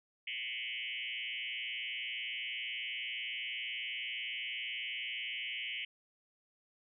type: tone with frequency modulation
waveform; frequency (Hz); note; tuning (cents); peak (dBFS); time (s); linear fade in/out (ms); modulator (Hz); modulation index
sine; 2589; E7; -32; -37; 0.27-5.85; 5; 118; 4.5
effects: none